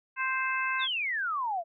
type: harmonic tone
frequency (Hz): 523.3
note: C5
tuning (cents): 0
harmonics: 2 / 3 / 4 / 5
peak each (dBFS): -32 / -31 / -35 / -34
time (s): 0.16-0.88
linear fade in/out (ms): 50
type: exponential sweep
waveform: sine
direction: down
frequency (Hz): 3880 to 646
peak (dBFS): -28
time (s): 0.79-1.64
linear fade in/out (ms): 50
effects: none